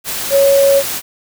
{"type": "tone in noise", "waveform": "sine", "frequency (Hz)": 554.4, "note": "C#5", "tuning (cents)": 0, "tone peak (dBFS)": -7, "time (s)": [0.3, 0.83], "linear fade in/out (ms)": 50, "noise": "white", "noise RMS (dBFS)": -21, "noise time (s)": [0.04, 1.02], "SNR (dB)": 11, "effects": []}